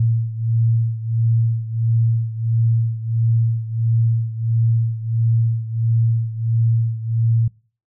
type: beating tone pair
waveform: sine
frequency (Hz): 113.9 / 115.4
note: A#2 / A#2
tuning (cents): -40 / -17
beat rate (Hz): 1.5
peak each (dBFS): -17 / -21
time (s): 0-7.48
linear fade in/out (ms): 5
effects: noise-tail reverb RT60 0.4 s tail -24 dB re dry